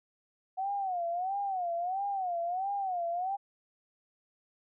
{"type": "tone with vibrato", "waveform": "sine", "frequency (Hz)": 740, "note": "F#5", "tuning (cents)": 0, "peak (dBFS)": -30, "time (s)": [0.57, 3.37], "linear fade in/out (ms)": 20, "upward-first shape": "sine", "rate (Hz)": 1.5, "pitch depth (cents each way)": 150, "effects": []}